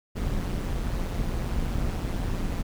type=noise with amplitude modulation; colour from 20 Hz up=brown; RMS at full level=-25 dBFS; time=0.15-2.63 s; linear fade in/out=20 ms; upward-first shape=sine; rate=177 Hz; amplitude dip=65%; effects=none